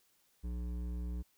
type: tone with hard clipping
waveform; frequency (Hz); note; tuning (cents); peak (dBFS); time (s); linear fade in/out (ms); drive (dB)
triangle; 59.9; A#1; +48; -38; 0.43-1.23; 20; 15
effects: white hiss -72 dBFS RMS until 1.37 s